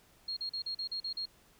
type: tone bursts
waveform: sine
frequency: 4262 Hz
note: C8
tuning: 31 cents sharp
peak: -34 dBFS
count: 8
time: 0.28-1.256 s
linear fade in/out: 5 ms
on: 87 ms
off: 40 ms
effects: pink hiss -64 dBFS RMS until 1.59 s